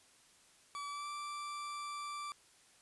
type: tone with pitch glide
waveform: 40% pulse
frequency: 1148 to 1170.1 Hz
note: D6 to D6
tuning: -40 to -7 cents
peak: -40 dBFS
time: 0.75-2.32 s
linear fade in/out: 0 ms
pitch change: +33 cents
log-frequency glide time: 0.88-1.08 s
effects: white hiss -65 dBFS RMS until 2.81 s + resampled to 24000 Hz

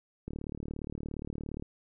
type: click train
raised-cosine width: 3 ms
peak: -25 dBFS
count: 51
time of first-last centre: 0.28-1.624 s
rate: 37.2 Hz
effects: none

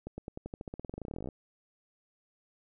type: accelerating click train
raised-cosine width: 2 ms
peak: -26 dBFS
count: 27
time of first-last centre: 0.07-1.288 s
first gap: 110 ms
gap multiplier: 0.92
effects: none

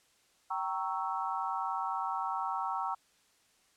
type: chord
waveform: sine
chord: G diminished seventh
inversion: none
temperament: equal with one note detuned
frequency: 773.2 / 932.3 / 1108.7 / 1318.5 Hz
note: G5 / Bb5 / Db6 / Fb6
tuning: -24 / 0 / 0 / 0 cents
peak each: -37 / -36 / -38 / -38 dBFS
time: 0.5-2.95 s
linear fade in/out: 10 ms
effects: white hiss -68 dBFS RMS until 3.76 s + low-pass 9000 Hz 12 dB/octave

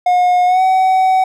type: tone with pitch glide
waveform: triangle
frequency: 720 to 753.6 Hz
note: F#5 to F#5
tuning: -47 to +32 cents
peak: -7 dBFS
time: 0.06-1.24 s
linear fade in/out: 5 ms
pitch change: +79 cents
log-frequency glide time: 0.46-0.62 s
effects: none

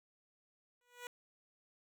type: tone with exponential growth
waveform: 10% pulse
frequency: 487.8 Hz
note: B4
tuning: 21 cents flat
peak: -33 dBFS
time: 0.81-1.07 s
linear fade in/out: 1 ms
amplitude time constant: 55 ms
effects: none

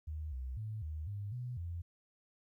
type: tone with pitch steps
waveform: sine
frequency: 77.1 / 64.1 / 108.4 / 77.4 / 101.7 / 123.6 / 85.6 Hz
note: D#2 / C2 / A2 / D#2 / G#2 / B2 / F2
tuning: -15 / -35 / -25 / -9 / -36 / +2 / -34 cents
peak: -38 dBFS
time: 0.07-1.82 s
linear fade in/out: 10 ms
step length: 250 ms
effects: 13-bit

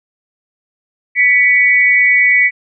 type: tone pair together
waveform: sine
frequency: 1975.5 / 2246 Hz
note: B6 / C#7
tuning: 0 / +22 cents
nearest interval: major second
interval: 222 cents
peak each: -10 dBFS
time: 1.15-2.51 s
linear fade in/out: 50 ms
effects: none

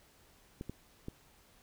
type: clicks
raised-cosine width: 3 ms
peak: -27 dBFS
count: 3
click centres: 0.611 / 0.696 / 1.084 s
effects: pink hiss -64 dBFS RMS until 1.62 s

